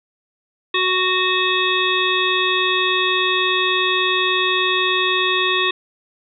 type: harmonic tone with a mistuned harmonic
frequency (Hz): 370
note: F#4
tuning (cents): 0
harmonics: 1 / 3 / 5 / 7 / 9 / 10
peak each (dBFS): -23 / -22 / -23 / -22 / -24 / -23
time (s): 0.74-5.71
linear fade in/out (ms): 5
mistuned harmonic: 9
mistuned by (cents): +24
effects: none